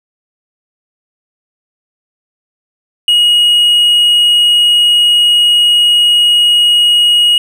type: tone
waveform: triangle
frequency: 2890 Hz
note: F#7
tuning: 41 cents flat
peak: -4 dBFS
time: 3.08-7.38 s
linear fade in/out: 2 ms
effects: none

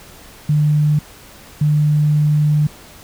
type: tone pair in turn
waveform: sine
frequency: 150 / 150 Hz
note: D3 / D3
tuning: +37 / +37 cents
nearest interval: unison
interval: 0 cents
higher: neither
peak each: -11 dBFS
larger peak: neither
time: 0.49-0.99 / 1.61-2.67 s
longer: second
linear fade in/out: 5 ms
effects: pink hiss -41 dBFS RMS until 3.03 s

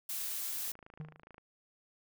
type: noise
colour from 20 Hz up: blue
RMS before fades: -38 dBFS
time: 0.09-0.72 s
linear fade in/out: 5 ms
type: click train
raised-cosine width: 0.5 ms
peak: -38 dBFS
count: 20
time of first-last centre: 0.68-1.381 s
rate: 27.1 Hz
type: tone with exponential decay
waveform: triangle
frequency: 154 Hz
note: D#3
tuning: 17 cents flat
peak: -35 dBFS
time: 1-1.22 s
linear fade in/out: 0 ms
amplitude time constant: 47 ms
effects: none

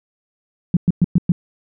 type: tone bursts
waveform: sine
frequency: 174.61 Hz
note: F3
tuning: in tune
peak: -9 dBFS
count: 5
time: 0.74-1.32 s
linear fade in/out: 2 ms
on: 28 ms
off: 110 ms
effects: none

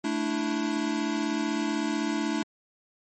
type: chord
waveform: square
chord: A suspended fourth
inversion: none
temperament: equal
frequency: 220 / 293.7 / 329.6 Hz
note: A3 / D4 / E4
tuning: 0 / 0 / 0 cents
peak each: -32 / -30 / -32 dBFS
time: 0.04-2.43 s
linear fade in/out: 5 ms
effects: MP3 32 kbps

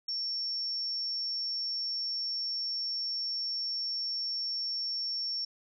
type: tone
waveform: sine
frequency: 5460 Hz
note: F8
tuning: 40 cents flat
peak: -31 dBFS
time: 0.08-5.45 s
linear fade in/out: 5 ms
effects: none

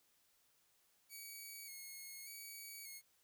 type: tone with vibrato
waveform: 5% pulse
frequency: 2217 Hz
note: C#7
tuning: in tune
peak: -40 dBFS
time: 1.09-3.02 s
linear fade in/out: 50 ms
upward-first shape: square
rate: 0.85 Hz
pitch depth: 37 cents each way
effects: white hiss -75 dBFS RMS until 3.23 s

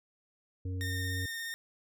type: harmonic tone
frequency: 92.5 Hz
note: F#2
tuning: in tune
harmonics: 1 / 3 / 5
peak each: -33 / -44 / -49 dBFS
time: 0.65-1.26 s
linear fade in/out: 5 ms
type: tone with vibrato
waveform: sawtooth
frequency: 1829 Hz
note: A#6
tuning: 33 cents flat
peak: -33 dBFS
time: 0.81-1.54 s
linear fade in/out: 0 ms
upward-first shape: square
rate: 17 Hz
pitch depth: 12 cents each way
effects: none

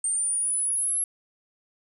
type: linear sweep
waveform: sine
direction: up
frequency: 8710 to 11175 Hz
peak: -23 dBFS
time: 0.04-1.04 s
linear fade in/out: 2 ms
effects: none

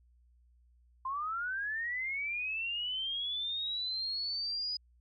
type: linear sweep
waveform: sine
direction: up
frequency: 1028 to 4978 Hz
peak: -33 dBFS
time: 1.05-4.77 s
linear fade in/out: 5 ms
effects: added 60 Hz sine -62 dBFS peak until 5 s

